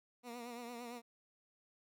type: tone with vibrato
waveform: 15% pulse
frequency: 239.3 Hz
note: A#3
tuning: 46 cents sharp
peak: -39 dBFS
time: 0.23-1.02 s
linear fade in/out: 50 ms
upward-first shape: triangle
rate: 8.8 Hz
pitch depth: 67 cents each way
effects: none